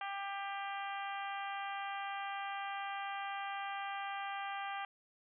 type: harmonic tone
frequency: 396.5 Hz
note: G4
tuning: 20 cents sharp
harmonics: 2 / 3 / 4 / 5 / 6 / 7 / 8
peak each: -41 / -45 / -47 / -49 / -51 / -52 / -53 dBFS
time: 0.01-4.85 s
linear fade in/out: 2 ms
effects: none